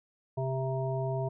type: harmonic tone with a mistuned harmonic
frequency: 132 Hz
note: C3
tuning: 16 cents sharp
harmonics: 1 / 3 / 5 / 7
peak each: -31 / -36 / -35 / -41 dBFS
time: 0.37-1.29 s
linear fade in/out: 10 ms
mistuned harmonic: 7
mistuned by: +21 cents
effects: none